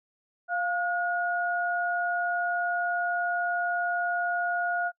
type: tone pair together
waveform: sine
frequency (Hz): 700 / 1443.5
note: F5 / F#6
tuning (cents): +4 / -43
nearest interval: octave + minor second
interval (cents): 1253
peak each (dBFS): -28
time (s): 0.48-4.92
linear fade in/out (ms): 50
effects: noise-tail reverb RT60 0.1 s tail -25 dB re dry